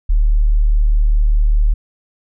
sine tone, 37.54 Hz, D1, 39 cents sharp, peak -9 dBFS, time 0.09-1.74 s, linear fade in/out 10 ms, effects none

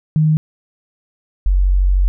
sine tone pair in turn, 155.2 / 46.56 Hz, D#3 / F#1, -4 / +12 cents, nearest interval octave + major sixth, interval 2084 cents, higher first, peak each -10 dBFS, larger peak neither, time 0.16-0.37 / 1.46-2.08 s, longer second, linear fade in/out 0 ms, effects none

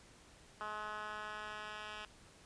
10% pulse tone with band-pass filter sweep, 212.2 Hz, G#3, 38 cents sharp, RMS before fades -45 dBFS, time 0.61-2.05 s, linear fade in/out 0 ms, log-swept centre 1300 to 2300 Hz, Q 2, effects pink hiss -61 dBFS RMS until 2.45 s + resampled to 22050 Hz

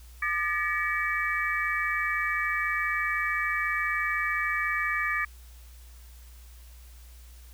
sine tone cluster, 1203 / 1728 / 1902 / 2287 Hz, D6 / A6 / A#6 / D7, +41 / -32 / +34 / -47 cents, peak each -31 dBFS, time 0.22-5.25 s, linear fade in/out 5 ms, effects added 60 Hz sine -46 dBFS peak until 7.53 s + white hiss -57 dBFS RMS until 7.53 s

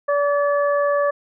harmonic tone, 575 Hz, D5, 37 cents flat, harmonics 1 / 2 / 3, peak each -17 / -23 / -28 dBFS, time 0.08-1.11 s, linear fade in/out 10 ms, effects none

